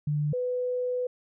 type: tone pair in turn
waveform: sine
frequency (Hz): 148.4 / 498.1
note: D3 / B4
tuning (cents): +18 / +15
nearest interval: octave + major sixth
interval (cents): 2097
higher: second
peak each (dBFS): -24 / -26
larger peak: first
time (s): 0.07-0.33 / 0.33-1.07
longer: second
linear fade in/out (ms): 5
effects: none